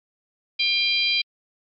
harmonic tone, 797 Hz, G5, 28 cents sharp, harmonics 3 / 4 / 5 / 6, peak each -23 / -24 / -25 / -26 dBFS, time 0.59-1.22 s, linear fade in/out 10 ms, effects MP3 48 kbps

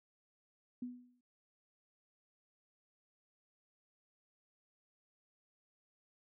sine tone with exponential decay, 246.9 Hz, B3, in tune, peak -37 dBFS, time 0.82-1.21 s, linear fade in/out 5 ms, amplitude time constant 84 ms, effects none

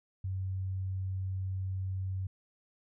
sine tone, 94.6 Hz, F#2, 39 cents sharp, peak -32 dBFS, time 0.24-2.27 s, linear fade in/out 5 ms, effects none

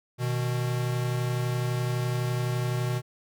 square tone pair together, 123.47 / 155.35 Hz, B2 / D#3, 0 / -2 cents, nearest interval major third, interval 398 cents, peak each -27 / -34 dBFS, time 0.18-3.02 s, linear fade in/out 50 ms, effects none

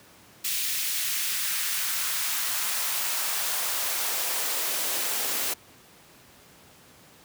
white noise with high-pass filter sweep, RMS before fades -28 dBFS, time 0.44-5.54 s, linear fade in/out 10 ms, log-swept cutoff 2600 to 290 Hz, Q 1.1, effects pink hiss -53 dBFS RMS until 7.24 s + high-pass 100 Hz 12 dB/octave

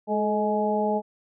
harmonic tone with a mistuned harmonic, 210 Hz, G#3, 19 cents sharp, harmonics 1 / 2 / 3 / 4, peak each -27 / -27 / -27 / -27 dBFS, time 0.07-1.02 s, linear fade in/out 50 ms, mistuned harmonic 2, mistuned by +40 cents, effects none

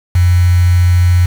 sine tone with quantisation, 88.6 Hz, F2, 25 cents sharp, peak -6 dBFS, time 0.15-1.26 s, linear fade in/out 5 ms, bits 4, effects none

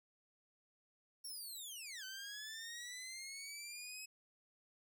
15% pulse linear two-way sweep, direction down then up, 5588 to 1514 to 2567 Hz, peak -40 dBFS, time 1.24-4.06 s, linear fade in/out 10 ms, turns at 2.04 s, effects none

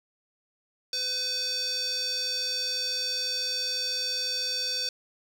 square tone with band-pass filter, 506 Hz, B4, 42 cents sharp, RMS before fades -30 dBFS, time 0.93-4.89 s, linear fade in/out 2 ms, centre 4900 Hz, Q 8.1, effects 9-bit

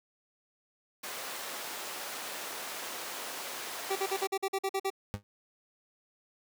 pink high-pass noise, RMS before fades -40 dBFS, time 1.03-4.27 s, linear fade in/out 10 ms, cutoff 530 Hz, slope 12 dB/octave
25% pulse tone bursts, 387.8 Hz, G4, 19 cents flat, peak -25 dBFS, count 10, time 3.9-4.903 s, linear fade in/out 10 ms, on 58 ms, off 47 ms
30% pulse tone with exponential decay, 101.7 Hz, G#2, 36 cents flat, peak -26 dBFS, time 5.14-5.23 s, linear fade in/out 0 ms, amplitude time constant 18 ms
effects none

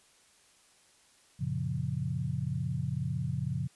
sine chord, Gb major seventh, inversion none, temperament equal, 92.5 / 116.54 / 138.59 / 174.61 Hz, Gb2 / Bb2 / Db3 / F3, 0 / 0 / 0 / 0 cents, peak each -39 / -36 / -33 / -37 dBFS, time 1.39-3.68 s, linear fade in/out 20 ms, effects white hiss -63 dBFS RMS until 3.75 s + resampled to 24000 Hz

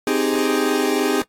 40% pulse chord, Ab major seventh, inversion first, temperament equal, 261.6 / 311.1 / 392 / 415.3 Hz, C4 / Eb4 / G4 / Ab4, 0 / 0 / 0 / 0 cents, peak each -22 dBFS, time 0.07-1.22 s, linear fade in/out 2 ms, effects noise-tail reverb RT60 0.1 s tail -18 dB re dry + AAC 48 kbps

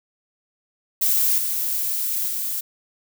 violet noise with level steps, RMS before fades -19 / -24 / -26 dBFS, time 1.01-2.61 s, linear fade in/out 10 ms, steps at 1.38 / 2.28 s, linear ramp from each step 2 ms, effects none

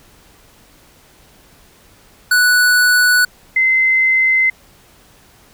square / sine tone pair in turn, 1479 / 2062 Hz, F#6 / C7, -1 / -26 cents, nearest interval tritone, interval 575 cents, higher second, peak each -10 dBFS, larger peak neither, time 2.31-3.25 / 3.56-4.5 s, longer neither, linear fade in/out 5 ms, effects pink hiss -48 dBFS RMS until 5.53 s

